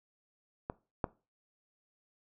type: clicks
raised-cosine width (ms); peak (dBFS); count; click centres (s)
1; -21 / -16; 2; 0.699 / 1.042
effects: noise-tail reverb RT60 0.3 s tail -20 dB re dry